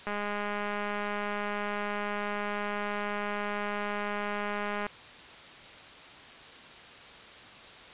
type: click train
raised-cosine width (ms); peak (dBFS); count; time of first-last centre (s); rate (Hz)
0.5; -19; 989; 0.07-4.866; 206
effects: white hiss -48 dBFS RMS until 7.93 s + resampled to 8000 Hz